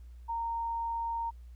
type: tone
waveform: sine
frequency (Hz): 924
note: A#5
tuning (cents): -16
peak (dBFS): -31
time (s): 0.28-1.31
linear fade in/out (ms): 20
effects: added 60 Hz sine -46 dBFS peak until 1.55 s + pink hiss -72 dBFS RMS until 1.55 s